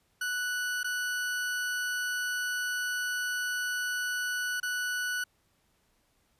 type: tone with dropouts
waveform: 40% pulse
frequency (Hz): 1480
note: F#6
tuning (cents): 0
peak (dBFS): -29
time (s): 0.21-5.24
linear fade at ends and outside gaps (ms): 5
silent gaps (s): 0.832-0.843 / 4.601-4.629
effects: pink hiss -71 dBFS RMS until 6.39 s + resampled to 32000 Hz